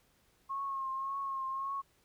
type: tone with vibrato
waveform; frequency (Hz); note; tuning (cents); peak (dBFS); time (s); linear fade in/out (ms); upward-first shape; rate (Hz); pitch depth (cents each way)
sine; 1082; C#6; -42; -34; 0.49-1.82; 20; triangle; 1.8; 41
effects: pink hiss -70 dBFS RMS until 2.04 s